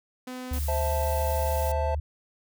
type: tone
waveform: sawtooth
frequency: 253.4 Hz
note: B3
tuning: 45 cents sharp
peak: -31 dBFS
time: 0.27-0.59 s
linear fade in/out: 5 ms
type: tone with pitch glide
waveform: sine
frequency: 72.5 to 74.41 Hz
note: D2 to D2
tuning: -22 to +23 cents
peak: -26 dBFS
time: 0.51-2 s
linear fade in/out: 5 ms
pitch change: +45 cents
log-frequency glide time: 0.66-0.83 s
type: noise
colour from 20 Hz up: blue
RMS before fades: -38 dBFS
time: 0.53-1.72 s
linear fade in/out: 5 ms
type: chord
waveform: triangle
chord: A minor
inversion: first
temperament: equal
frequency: 523.3 / 659.3 / 880 Hz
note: C5 / E5 / A5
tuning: 0 / 0 / 0 cents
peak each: -29 dBFS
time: 0.68-1.95 s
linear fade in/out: 5 ms
effects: none